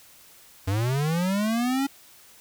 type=linear sweep; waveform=square; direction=up; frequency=92.5 to 280 Hz; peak=-23 dBFS; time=0.67-1.87 s; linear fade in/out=10 ms; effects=white hiss -52 dBFS RMS until 2.4 s